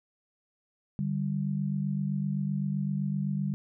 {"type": "tone pair together", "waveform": "sine", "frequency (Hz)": [147.51, 195.3], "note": ["D3", "G3"], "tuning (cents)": [8, -6], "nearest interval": "perfect fourth", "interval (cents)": 486, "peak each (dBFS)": [-30, -30], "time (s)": [0.99, 3.54], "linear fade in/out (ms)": 0, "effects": []}